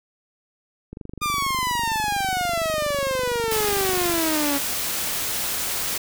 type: click train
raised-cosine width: 3 ms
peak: -22 dBFS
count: 80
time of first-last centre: 0.93-4.181 s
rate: 24.3 Hz
type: exponential sweep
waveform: sawtooth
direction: down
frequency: 1220 to 277.2 Hz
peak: -18 dBFS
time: 1.21-4.59 s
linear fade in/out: 20 ms
type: noise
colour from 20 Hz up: white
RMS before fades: -26 dBFS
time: 3.51-5.98 s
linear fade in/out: 5 ms
effects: none